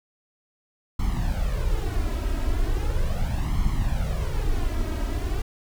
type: noise with flanger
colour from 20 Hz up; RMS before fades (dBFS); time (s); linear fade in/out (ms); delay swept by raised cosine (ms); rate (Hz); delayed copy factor
brown; -24; 0.99-5.42; 5; 0.94 to 3.14; 0.38; +0.75
effects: none